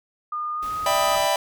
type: tone with pitch glide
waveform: sine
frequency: 1216 to 1250.9 Hz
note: D#6 to D#6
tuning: -40 to +9 cents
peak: -25 dBFS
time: 0.32-1.16 s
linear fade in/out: 5 ms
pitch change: +49 cents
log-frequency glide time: 0.54-0.69 s
type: noise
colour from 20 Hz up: pink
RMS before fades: -41 dBFS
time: 0.62-1.28 s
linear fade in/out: 10 ms
type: chord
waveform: 45% pulse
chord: E minor seventh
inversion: third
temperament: just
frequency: 593.3 / 659.3 / 791.1 / 988.9 Hz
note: D5 / E5 / G5 / B5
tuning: +18 / 0 / +16 / +2 cents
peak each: -25 dBFS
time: 0.86-1.36 s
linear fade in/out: 2 ms
effects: none